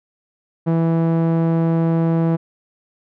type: tone with low-pass filter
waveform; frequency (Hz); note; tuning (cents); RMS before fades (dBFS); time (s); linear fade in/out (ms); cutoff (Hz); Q
sawtooth; 164.81; E3; 0; -17; 0.66-2.37; 20; 810; 0.6
effects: none